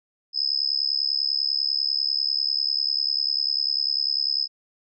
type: tone with amplitude modulation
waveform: sine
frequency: 5100 Hz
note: D#8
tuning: 42 cents sharp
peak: -17 dBFS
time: 0.33-4.48 s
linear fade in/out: 50 ms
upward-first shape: sine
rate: 70.1 Hz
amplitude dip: 100%
effects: none